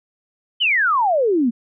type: exponential sweep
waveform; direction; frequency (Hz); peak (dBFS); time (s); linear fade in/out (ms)
sine; down; 3136 to 220.9; -14; 0.6-1.51; 20
effects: none